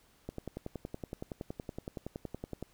click train, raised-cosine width 2 ms, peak -25 dBFS, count 26, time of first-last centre 0.29-2.626 s, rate 10.7 Hz, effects pink hiss -66 dBFS RMS until 2.73 s

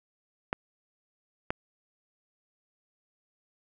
clicks, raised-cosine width 0.5 ms, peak -13 dBFS, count 2, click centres 0.529 / 1.505 s, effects none

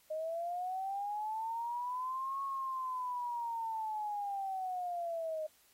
sine linear two-way sweep, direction up then down, 616 to 1100 to 616 Hz, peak -35 dBFS, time 0.1-5.47 s, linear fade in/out 10 ms, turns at 2.42 s, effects white hiss -67 dBFS RMS until 5.73 s + AAC 48 kbps

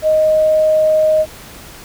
sine tone, 623 Hz, D#5, 2 cents sharp, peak -9 dBFS, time 0.02-1.26 s, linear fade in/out 50 ms, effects pink hiss -36 dBFS RMS until 1.84 s

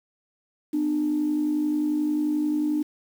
sine tone pair together, 249.5 / 300.8 Hz, B3 / D4, +18 / +42 cents, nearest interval minor third, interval 324 cents, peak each -30 / -21 dBFS, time 0.73-2.83 s, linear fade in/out 10 ms, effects tanh soft clip ceiling -16 dBFS + 8-bit

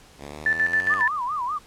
5% pulse exponential sweep, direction up, 69.3 to 100 Hz, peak -25 dBFS, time 0.18-1.05 s, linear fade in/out 50 ms
sine tone with tremolo, 1760 Hz, A6, in tune, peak -17 dBFS, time 0.46-1.08 s, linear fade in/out 2 ms, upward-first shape square, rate 7.3 Hz, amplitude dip 65%
sine tone with vibrato, 1092 Hz, C#6, 26 cents flat, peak -24 dBFS, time 0.89-1.59 s, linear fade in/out 20 ms, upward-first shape sine, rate 5 Hz, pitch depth 230 cents each way
effects pink hiss -51 dBFS RMS until 1.66 s + low-pass 10000 Hz 12 dB/octave

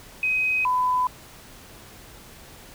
sine tone pair in turn, 2521 / 1002.8 Hz, D#7 / B5, +22 / +26 cents, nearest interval octave + major third, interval 1596 cents, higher first, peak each -20 / -19 dBFS, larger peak second, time 0.23-0.65 / 0.65-1.07 s, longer neither, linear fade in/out 2 ms, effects pink hiss -46 dBFS RMS until 2.74 s

